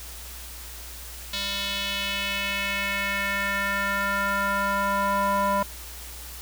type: tone with band-pass filter sweep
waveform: square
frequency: 199.1 Hz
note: G3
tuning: 27 cents sharp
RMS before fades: -26 dBFS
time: 1.33-5.63 s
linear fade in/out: 5 ms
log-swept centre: 3800 to 910 Hz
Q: 2.6
effects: added 60 Hz sine -41 dBFS peak until 6.41 s + white hiss -41 dBFS RMS until 6.41 s